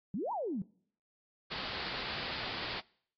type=exponential two-way sweep; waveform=sine; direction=up then down; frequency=169.3 to 1006 to 169.3 Hz; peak=-33 dBFS; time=0.14-0.62 s; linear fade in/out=2 ms; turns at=0.32 s
type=low-pass noise; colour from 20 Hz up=white; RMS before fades=-40 dBFS; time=1.5-2.81 s; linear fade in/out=20 ms; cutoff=4800 Hz; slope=96 dB/octave
effects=noise-tail reverb RT60 0.6 s tail -24 dB re dry + AAC 32 kbps